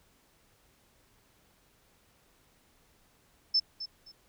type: tone with echo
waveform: sine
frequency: 5274 Hz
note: E8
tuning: in tune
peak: -22 dBFS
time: 3.54-3.6 s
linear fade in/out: 10 ms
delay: 260 ms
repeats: 2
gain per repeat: -13 dB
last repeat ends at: 4.12 s
effects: pink hiss -66 dBFS RMS until 4.28 s